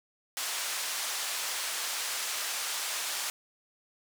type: band-pass noise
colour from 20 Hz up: white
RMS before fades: -34 dBFS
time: 0.37-3.3 s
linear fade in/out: 0 ms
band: 720 to 8700 Hz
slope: 12 dB/octave
effects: none